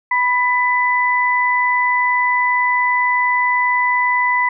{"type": "tone pair together", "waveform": "sine", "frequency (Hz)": [987.8, 1997.4], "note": ["B5", "B6"], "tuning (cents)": [0, 19], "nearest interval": "octave", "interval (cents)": 1219, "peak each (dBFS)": -16, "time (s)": [0.11, 4.49], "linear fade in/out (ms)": 5, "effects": []}